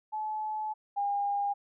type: tone pair in turn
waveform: sine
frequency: 860 / 808.2 Hz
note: A5 / G#5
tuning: -40 / -47 cents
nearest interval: minor second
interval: 107 cents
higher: first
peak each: -31 / -27 dBFS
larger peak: second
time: 0.12-0.74 / 0.96-1.54 s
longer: first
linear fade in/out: 20 ms
effects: none